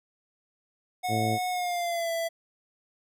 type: tone with pitch glide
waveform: square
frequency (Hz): 730 to 665.6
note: F#5 to E5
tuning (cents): -24 to +17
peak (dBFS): -28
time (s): 1.03-2.29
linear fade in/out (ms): 20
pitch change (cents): -159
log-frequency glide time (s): 1.5-2.11
type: harmonic tone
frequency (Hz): 110.6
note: A2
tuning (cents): +9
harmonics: 1 / 2 / 3 / 4 / 5 / 6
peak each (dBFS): -29 / -32 / -34 / -35 / -36 / -37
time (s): 1.08-1.39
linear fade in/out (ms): 50
effects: none